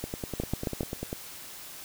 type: two click trains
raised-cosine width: 2 ms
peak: -15 / -19 dBFS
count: 4 / 12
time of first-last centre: 0.4-0.808 / 0.04-1.129 s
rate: 7.35 / 10.1 Hz
effects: white hiss -44 dBFS RMS until 1.84 s